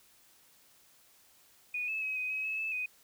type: tone with pitch steps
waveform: sine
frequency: 2467 / 2606 / 2547 / 2507 / 2547 / 2586 / 2619 / 2499 Hz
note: D#7 / E7 / D#7 / D#7 / D#7 / E7 / E7 / D#7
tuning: -15 / -20 / +40 / +12 / +40 / -34 / -12 / +7 cents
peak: -32 dBFS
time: 1.74-2.86 s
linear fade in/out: 5 ms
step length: 140 ms
effects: white hiss -63 dBFS RMS until 3.03 s